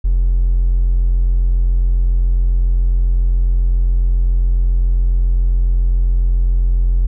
triangle tone with hard clipping, 43.65 Hz, F1, in tune, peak -10 dBFS, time 0.04-7.07 s, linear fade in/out 10 ms, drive 2 dB, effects none

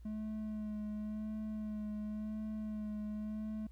triangle tone with vibrato, 213.7 Hz, G#3, 50 cents sharp, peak -36 dBFS, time 0.05-3.67 s, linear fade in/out 5 ms, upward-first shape sine, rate 0.93 Hz, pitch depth 20 cents each way, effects added 58 Hz sine -51 dBFS peak until 3.71 s + pink hiss -75 dBFS RMS until 3.71 s

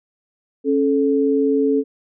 sine tone pair together, 274.2 / 435.2 Hz, C#4 / A4, -19 / -19 cents, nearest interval minor sixth, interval 800 cents, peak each -17 dBFS, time 0.64-1.84 s, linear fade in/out 50 ms, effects none

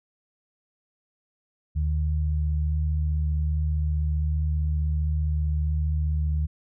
sine tone pair together, 75.93 / 151.2 Hz, D#2 / D#3, -42 / -49 cents, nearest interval octave, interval 1193 cents, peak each -22 / -31 dBFS, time 1.75-6.47 s, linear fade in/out 20 ms, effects none

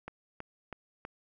click train, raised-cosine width 0.5 ms, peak -25 dBFS, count 4, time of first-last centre 0.08-1.051 s, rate 3.09 Hz, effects none

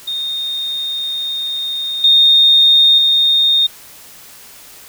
sine tone with level steps, 3678 Hz, A#7, 24 cents flat, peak -18 / -6 / -9 dBFS, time 0.07-3.67 s, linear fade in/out 10 ms, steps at 2.04 / 2.98 s, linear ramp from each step 2 ms, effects white hiss -39 dBFS RMS until 4.88 s

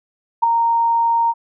sine tone with ADSR envelope, 927 Hz, A#5, 10 cents flat, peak -7 dBFS, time 0.42-1.34 s, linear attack 16 ms, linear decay 4 ms, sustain -6 dB, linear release 44 ms, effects none

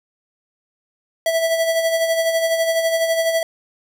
square tone with tremolo, 657 Hz, E5, 6 cents flat, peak -15 dBFS, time 1.26-3.43 s, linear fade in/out 2 ms, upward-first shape sine, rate 12 Hz, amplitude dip 50%, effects none

